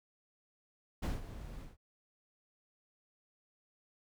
brown noise with ADSR envelope, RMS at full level -32 dBFS, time 1.02-1.77 s, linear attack 14 ms, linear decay 170 ms, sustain -14 dB, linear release 160 ms, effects none

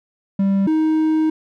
triangle tone pair in turn, 196 / 314.1 Hz, G3 / D#4, 0 / +16 cents, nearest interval minor sixth, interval 816 cents, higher second, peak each -12 dBFS, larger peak neither, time 0.39-0.67 / 0.67-1.3 s, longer second, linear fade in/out 5 ms, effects none

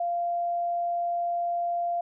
sine tone, 693 Hz, F5, 14 cents flat, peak -25 dBFS, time 0-2.01 s, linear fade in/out 5 ms, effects none

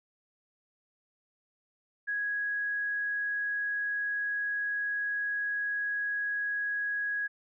sine tone, 1661.2 Hz, G#6, in tune, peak -29 dBFS, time 2.07-7.28 s, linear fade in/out 20 ms, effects none

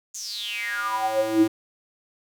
square tone with high-pass filter sweep, 110 Hz, A2, in tune, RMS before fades -25 dBFS, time 0.14-1.48 s, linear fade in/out 10 ms, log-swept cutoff 6900 to 270 Hz, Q 9.9, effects none

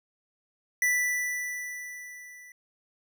square tone with level ramp, 1975.5 Hz, B6, in tune, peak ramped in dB -22 to -48 dBFS, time 0.82-2.52 s, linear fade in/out 2 ms, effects none

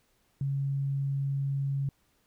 sine tone, 138.3 Hz, C#3, 4 cents flat, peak -27 dBFS, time 0.41-1.89 s, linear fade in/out 2 ms, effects pink hiss -70 dBFS RMS until 2.26 s

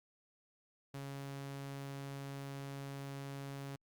sawtooth tone, 138.59 Hz, C#3, in tune, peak -39 dBFS, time 0.94-3.76 s, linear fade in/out 5 ms, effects Opus 48 kbps

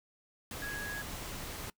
sine tone in noise, 1661 Hz, G#6, in tune, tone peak -38 dBFS, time 0.62-1.02 s, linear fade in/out 2 ms, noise pink, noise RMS -42 dBFS, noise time 0.51-1.7 s, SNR +1 dB, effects noise-tail reverb RT60 0.1 s tail -22 dB re dry

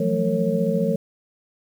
sine tone cluster, 169.5 / 184 / 220 / 454.9 / 549 Hz, E3 / F#3 / A3 / A#4 / C#5, +49 / -9 / 0 / -42 / -17 cents, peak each -25 dBFS, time 0-0.96 s, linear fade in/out 5 ms, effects 8-bit

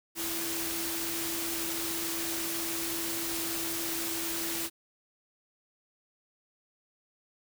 sine tone in noise, 332.6 Hz, E4, 16 cents sharp, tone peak -38 dBFS, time 0.15-4.7 s, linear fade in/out 50 ms, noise white, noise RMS -34 dBFS, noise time 0.15-4.7 s, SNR -7 dB, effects none

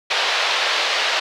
white band-pass noise, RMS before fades -20 dBFS, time 0.1-1.2 s, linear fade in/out 10 ms, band 490 to 4200 Hz, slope 24 dB/octave, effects none

